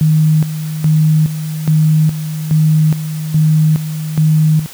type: tone with tremolo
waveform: sine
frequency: 155.56 Hz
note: D#3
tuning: in tune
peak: -7 dBFS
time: 0.01-4.66 s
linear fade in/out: 0 ms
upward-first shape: square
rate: 1.2 Hz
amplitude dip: 70%
effects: white hiss -34 dBFS RMS until 4.73 s + high-pass 60 Hz 12 dB/octave